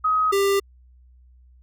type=tone pair in turn; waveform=sine / square; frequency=1263 / 396.4 Hz; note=D#6 / G4; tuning=+26 / +19 cents; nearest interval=octave + minor sixth; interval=2007 cents; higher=first; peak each=-17 / -18 dBFS; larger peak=first; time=0.04-0.32 / 0.32-0.6 s; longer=neither; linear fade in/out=10 ms; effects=added 62 Hz sine -49 dBFS peak until 1.62 s